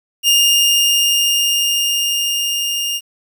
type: tone with level ramp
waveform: sawtooth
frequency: 2822 Hz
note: F7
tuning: 17 cents sharp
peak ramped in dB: -6 to -15 dBFS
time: 0.23-3.01 s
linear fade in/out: 50 ms
effects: 8-bit